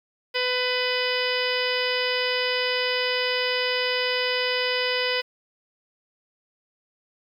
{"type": "harmonic tone with a mistuned harmonic", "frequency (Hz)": 500, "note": "B4", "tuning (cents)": 21, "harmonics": [1, 2, 3, 4, 5, 6, 7, 8, 9, 10], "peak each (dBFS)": [-27, -34, -33, -29, -32, -30, -37, -37, -37, -31], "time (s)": [0.34, 5.22], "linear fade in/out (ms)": 20, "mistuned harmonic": 9, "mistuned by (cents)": 49, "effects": ["9-bit"]}